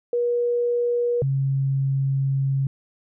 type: tone pair in turn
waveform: sine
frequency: 480.4 / 136.06 Hz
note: B4 / C#3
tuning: -48 / -32 cents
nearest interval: octave + minor seventh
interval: 2184 cents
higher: first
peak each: -19 dBFS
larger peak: neither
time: 0.13-1.22 / 1.22-2.67 s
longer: second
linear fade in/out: 2 ms
effects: none